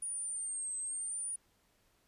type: exponential two-way sweep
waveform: sine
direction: down then up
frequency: 9670 to 8190 to 9670 Hz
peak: -36 dBFS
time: 0.02-1.36 s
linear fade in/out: 5 ms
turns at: 0.77 s
effects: pink hiss -72 dBFS RMS until 2.07 s + resampled to 32000 Hz